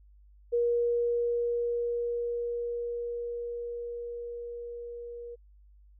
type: tone with level ramp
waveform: sine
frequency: 475.5 Hz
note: A#4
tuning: 34 cents sharp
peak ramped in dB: -23 to -39 dBFS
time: 0.52-5.36 s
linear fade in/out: 20 ms
effects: added 50 Hz sine -54 dBFS peak until 5.99 s